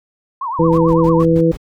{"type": "tone with vibrato", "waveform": "sine", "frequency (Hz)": 1004, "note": "B5", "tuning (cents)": 28, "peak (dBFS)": -19, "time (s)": [0.41, 1.23], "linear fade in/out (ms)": 5, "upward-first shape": "triangle", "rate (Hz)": 9, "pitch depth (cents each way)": 240}
{"type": "click train", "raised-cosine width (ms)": 5, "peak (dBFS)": -21, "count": 33, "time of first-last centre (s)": [0.59, 1.363], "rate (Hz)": 41.4}
{"type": "harmonic tone", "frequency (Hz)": 164.81, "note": "E3", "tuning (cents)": 0, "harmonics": [1, 2, 3], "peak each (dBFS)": [-14, -14, -14], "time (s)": [0.59, 1.52], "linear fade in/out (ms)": 10}
{"type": "noise bursts", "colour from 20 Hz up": "brown", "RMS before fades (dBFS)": -27, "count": 6, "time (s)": [0.72, 1.572], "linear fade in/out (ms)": 10, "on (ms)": 62, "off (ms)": 96}
{"effects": []}